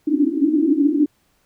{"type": "band-pass noise", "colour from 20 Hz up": "white", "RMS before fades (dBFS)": -17, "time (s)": [0.07, 1.06], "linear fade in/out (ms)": 5, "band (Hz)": [280, 320], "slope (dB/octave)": 96, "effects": ["pink hiss -63 dBFS RMS until 1.45 s"]}